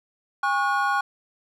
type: tone cluster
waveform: triangle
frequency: 812 / 1102 / 1447 Hz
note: G#5 / C#6 / F#6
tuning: -39 / -11 / -39 cents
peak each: -23 dBFS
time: 0.43-1.01 s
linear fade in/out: 5 ms
effects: none